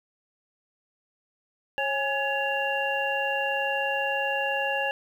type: tone cluster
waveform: sine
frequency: 547 / 827 / 1689 / 2774 Hz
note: C#5 / G#5 / G#6 / F7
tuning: -23 / -8 / +29 / -12 cents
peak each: -30 dBFS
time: 1.78-4.91 s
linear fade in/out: 0 ms
effects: 9-bit